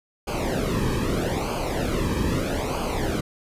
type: noise with flanger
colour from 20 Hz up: brown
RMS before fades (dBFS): -25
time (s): 0.27-3.21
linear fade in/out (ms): 10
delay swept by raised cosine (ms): 0.53 to 1.45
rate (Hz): 0.79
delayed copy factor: -0.8
effects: resampled to 32000 Hz